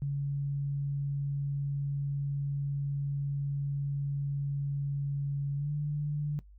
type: tone with pitch glide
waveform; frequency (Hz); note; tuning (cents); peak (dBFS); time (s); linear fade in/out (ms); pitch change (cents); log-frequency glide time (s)
sine; 140.9 to 147.39; C#3 to D3; +29 to +7; -29; 0.02-6.39; 0; +78; 5.56-5.71
effects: noise-tail reverb RT60 0.1 s tail -18 dB re dry + added 50 Hz sine -51 dBFS peak until 6.58 s

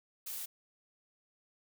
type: noise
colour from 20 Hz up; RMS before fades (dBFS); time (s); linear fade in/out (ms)
blue; -41; 0.26-0.46; 10
effects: none

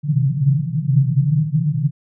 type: band-pass noise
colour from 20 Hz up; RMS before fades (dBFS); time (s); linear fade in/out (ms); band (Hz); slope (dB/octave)
pink; -17; 0.03-1.91; 50; 130 to 160; 96
effects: none

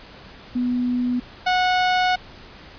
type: tone pair in turn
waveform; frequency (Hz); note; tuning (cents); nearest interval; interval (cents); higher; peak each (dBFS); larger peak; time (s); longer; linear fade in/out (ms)
sine / sawtooth; 246.9 / 733.1; B3 / F#5; 0 / -16; octave + perfect fifth; 1884; second; -19 / -13; second; 0.55-1.2 / 1.46-2.16; second; 10
effects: pink hiss -43 dBFS RMS until 2.78 s + resampled to 11025 Hz

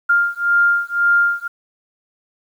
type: beating tone pair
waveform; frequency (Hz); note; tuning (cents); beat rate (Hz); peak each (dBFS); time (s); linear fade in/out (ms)
sine; 1400 / 1401.9; F6 / F6; +4 / +6; 1.9; -16; 0.09-1.48; 10
effects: 8-bit

